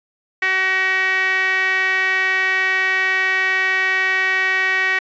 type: tone with band-pass filter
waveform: sawtooth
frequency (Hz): 377.8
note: F#4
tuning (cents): +36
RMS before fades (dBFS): -18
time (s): 0.42-4.99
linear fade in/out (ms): 5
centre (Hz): 2000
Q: 7.1
effects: resampled to 16000 Hz